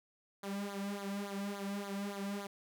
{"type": "tone with flanger", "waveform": "sawtooth", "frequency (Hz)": 200, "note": "G3", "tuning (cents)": 35, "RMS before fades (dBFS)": -40, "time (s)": [0.43, 2.47], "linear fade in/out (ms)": 5, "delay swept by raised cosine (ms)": [0.36, 2.86], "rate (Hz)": 3.5, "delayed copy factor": -0.85, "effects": []}